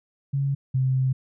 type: tone pair in turn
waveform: sine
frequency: 138.59 / 130.81 Hz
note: C#3 / C3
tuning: 0 / 0 cents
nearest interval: minor second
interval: 100 cents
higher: first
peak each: -21 / -19 dBFS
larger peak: second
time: 0.33-0.55 / 0.74-1.13 s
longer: second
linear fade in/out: 10 ms
effects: none